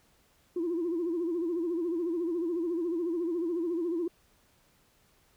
sine tone with vibrato, 340 Hz, F4, 46 cents flat, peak -27 dBFS, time 0.56-4.08 s, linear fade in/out 5 ms, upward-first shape sine, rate 14 Hz, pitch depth 100 cents each way, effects tanh soft clip ceiling -24 dBFS + pink hiss -66 dBFS RMS until 5.36 s

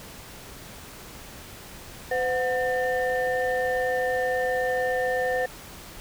sine tone cluster, 509 / 733 / 1798 Hz, C5 / F#5 / A6, -48 / -16 / +37 cents, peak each -24 / -28 / -28 dBFS, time 2.11-5.46 s, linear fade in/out 5 ms, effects tanh soft clip ceiling -16 dBFS + pink hiss -43 dBFS RMS until 6 s

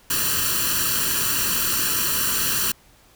white noise with comb filter, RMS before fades -22 dBFS, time 0.1-2.72 s, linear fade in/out 5 ms, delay 0.69 ms, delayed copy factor +0.85, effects pink hiss -54 dBFS RMS until 3.15 s

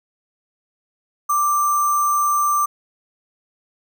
sine tone with sample-and-hold, 1176 Hz, D6, 2 cents sharp, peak -15 dBFS, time 1.29-2.66 s, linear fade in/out 10 ms, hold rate 7350 Hz, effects none

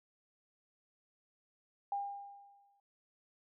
sine tone with exponential decay, 803 Hz, G5, 41 cents sharp, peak -32 dBFS, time 1.92-2.8 s, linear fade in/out 2 ms, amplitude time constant 190 ms, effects none

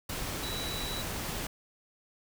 sine tone in noise, 3926 Hz, B7, 11 cents flat, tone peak -38 dBFS, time 0.43-1.02 s, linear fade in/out 5 ms, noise pink, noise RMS -36 dBFS, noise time 0.09-1.47 s, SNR -5 dB, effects none

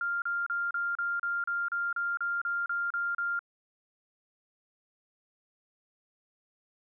sine tone bursts, 1396.9 Hz, F6, in tune, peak -28 dBFS, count 14, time 0.01-3.392 s, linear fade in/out 2 ms, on 210 ms, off 34 ms, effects none

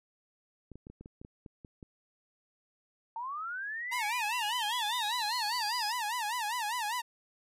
clicks, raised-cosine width 3 ms, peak -34 dBFS, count 11, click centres 0.717 / 0.756 / 0.869 / 0.9 / 1.01 / 1.059 / 1.215 / 1.249 / 1.462 / 1.648 / 1.828 s
sine linear sweep, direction up, 886 to 5110 Hz, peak -35 dBFS, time 3.16-5.92 s, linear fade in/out 2 ms
sawtooth tone with vibrato, 910 Hz, A#5, 42 cents flat, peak -28 dBFS, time 3.91-7.02 s, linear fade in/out 20 ms, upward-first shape sine, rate 5 Hz, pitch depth 170 cents each way
effects resampled to 32000 Hz

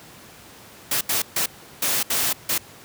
white noise bursts at uneven times, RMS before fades -22 dBFS, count 6, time 0.91-1.01 / 1.09-1.22 / 1.36-1.46 / 1.82-2.03 / 2.1-2.33 / 2.49-2.58 s, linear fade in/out 5 ms, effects pink hiss -45 dBFS RMS until 2.84 s + high-pass 100 Hz 12 dB/octave

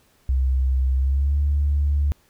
sine tone with pitch glide, 65.41 to 72.16 Hz, C2 to D2, 0 to -30 cents, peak -16 dBFS, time 0.29-2.12 s, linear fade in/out 0 ms, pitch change +170 cents, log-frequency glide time 0.95-1.38 s, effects tanh soft clip ceiling -12 dBFS + pink hiss -60 dBFS RMS until 2.29 s

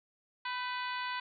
harmonic tone with a mistuned harmonic, 495.9 Hz, B4, 7 cents sharp, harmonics 2 / 3 / 4 / 5 / 6 / 7 / 8 / 9, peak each -37 / -41 / -43 / -45 / -47 / -48 / -49 / -50 dBFS, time 0.45-1.2 s, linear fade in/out 5 ms, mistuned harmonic 3, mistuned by +41 cents, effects none

